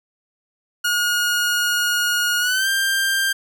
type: tone with pitch glide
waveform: sawtooth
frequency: 1437 to 1585.3 Hz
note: F6 to G6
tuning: +49 to +19 cents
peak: -14 dBFS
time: 0.84-3.33 s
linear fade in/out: 10 ms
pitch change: +170 cents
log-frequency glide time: 2.4-2.68 s
effects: none